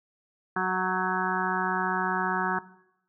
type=harmonic tone with a mistuned harmonic; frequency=185 Hz; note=F#3; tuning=in tune; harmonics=1 / 2 / 4 / 5 / 6 / 7 / 8 / 9; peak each=-33 / -33 / -33 / -33 / -33 / -33 / -33 / -33 dBFS; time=0.56-2.59 s; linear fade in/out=5 ms; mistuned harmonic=8; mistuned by=+32 cents; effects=noise-tail reverb RT60 0.8 s tail -17 dB re dry